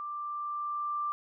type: tone with level ramp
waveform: sine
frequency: 1181 Hz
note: D6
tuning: 9 cents sharp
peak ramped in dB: -35 to -29 dBFS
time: 0-1.12 s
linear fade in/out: 0 ms
effects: none

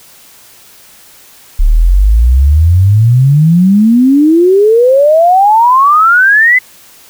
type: exponential sweep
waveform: sine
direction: up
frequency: 34.65 to 2056 Hz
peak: -3 dBFS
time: 1.59-6.59 s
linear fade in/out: 10 ms
effects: white hiss -39 dBFS RMS until 7.09 s

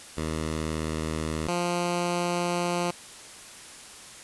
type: tone pair in turn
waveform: 10% pulse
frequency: 78.7 / 175 Hz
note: D#2 / F3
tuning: +20 / +4 cents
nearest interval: octave + major second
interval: 1384 cents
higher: second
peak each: -20 / -17 dBFS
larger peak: second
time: 0.17-1.48 / 1.48-2.91 s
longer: second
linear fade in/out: 5 ms
effects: white hiss -45 dBFS RMS until 4.23 s + resampled to 24000 Hz

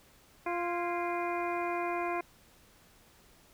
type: harmonic tone with a mistuned harmonic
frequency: 347.9 Hz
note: F4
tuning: 7 cents flat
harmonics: 1 / 2 / 3 / 4 / 5 / 6 / 7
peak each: -35 / -35 / -37 / -45 / -46 / -43 / -43 dBFS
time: 0.46-2.21 s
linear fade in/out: 5 ms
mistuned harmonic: 5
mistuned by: -93 cents
effects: pink hiss -61 dBFS RMS until 3.53 s

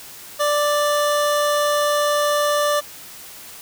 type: tone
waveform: 25% pulse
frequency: 588 Hz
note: D5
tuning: 2 cents sharp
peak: -13 dBFS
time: 0.39-2.81 s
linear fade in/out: 20 ms
effects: white hiss -39 dBFS RMS until 3.61 s

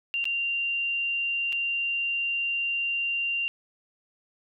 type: tone with dropouts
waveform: sine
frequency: 2775 Hz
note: F7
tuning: 12 cents flat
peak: -25 dBFS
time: 0.14-3.48 s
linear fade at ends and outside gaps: 0 ms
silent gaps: 0.242-0.254 / 1.524-1.528 s
effects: none

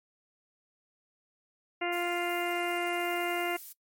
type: harmonic tone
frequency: 349.2 Hz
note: F4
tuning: in tune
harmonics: 1 / 2 / 3 / 4 / 5 / 6 / 7 / 8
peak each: -33 / -34 / -42 / -39 / -44 / -36 / -44 / -39 dBFS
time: 1.81-3.57 s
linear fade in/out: 10 ms
type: noise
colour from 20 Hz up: violet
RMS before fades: -44 dBFS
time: 1.92-3.73 s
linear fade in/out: 10 ms
effects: noise-tail reverb RT60 0.1 s tail -21 dB re dry + MP3 64 kbps

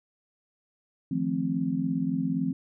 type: chord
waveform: sine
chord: F dominant seventh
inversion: third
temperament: just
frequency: 157.15 / 174.61 / 218.3 / 261.9 Hz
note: Eb3 / F3 / A3 / C4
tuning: +18 / 0 / -13 / +2 cents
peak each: -34 / -30 / -33 / -28 dBFS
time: 1.11-2.53 s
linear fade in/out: 5 ms
effects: none

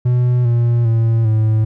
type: tone with pitch steps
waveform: triangle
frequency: 123.47 / 118.58 / 113.88 / 109.37 Hz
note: B2 / A#2 / A#2 / A2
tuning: 0 / +30 / -40 / -10 cents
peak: -9 dBFS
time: 0.05-1.65 s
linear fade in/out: 10 ms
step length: 400 ms
effects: none

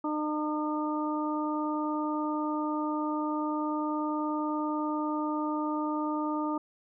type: harmonic tone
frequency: 303.4 Hz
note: D#4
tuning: 44 cents flat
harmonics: 1 / 2 / 3 / 4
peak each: -30 / -38 / -35 / -36 dBFS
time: 0.04-6.58 s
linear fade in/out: 5 ms
effects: none

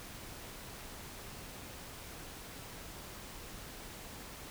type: silence
effects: pink hiss -48 dBFS RMS until 4.5 s

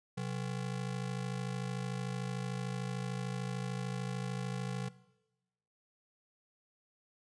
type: ring-modulated tone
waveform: square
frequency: 155.56 Hz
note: D#3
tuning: in tune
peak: -33 dBFS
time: 0.17-4.89 s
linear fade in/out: 10 ms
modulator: 26.7 Hz
effects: noise-tail reverb RT60 1.0 s tail -19 dB re dry + resampled to 22050 Hz

